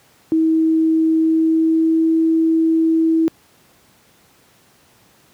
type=tone with pitch glide; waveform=sine; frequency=320.9 to 324.3 Hz; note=E4 to E4; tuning=-46 to -28 cents; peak=-12 dBFS; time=0.32-3.28 s; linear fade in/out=0 ms; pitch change=+18 cents; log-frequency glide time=1.19-2.14 s; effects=pink hiss -53 dBFS RMS until 5.33 s + high-pass 100 Hz 12 dB/octave